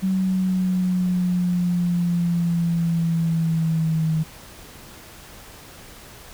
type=exponential sweep; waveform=sine; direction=down; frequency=189.7 to 158 Hz; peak=-18 dBFS; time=0.02-4.24 s; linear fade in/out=20 ms; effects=pink hiss -43 dBFS RMS until 6.33 s